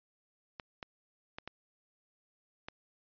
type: clicks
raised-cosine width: 0.3 ms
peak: -25 dBFS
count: 5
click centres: 0.598 / 0.828 / 1.385 / 1.476 / 2.685 s
effects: resampled to 11025 Hz